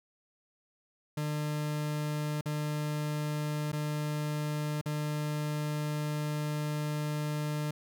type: tone with dropouts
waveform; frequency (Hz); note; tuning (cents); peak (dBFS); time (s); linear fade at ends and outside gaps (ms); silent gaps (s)
40% pulse; 150; D3; +37; -30; 1.17-7.71; 5; 2.411-2.457 / 3.719-3.729 / 4.813-4.858
effects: none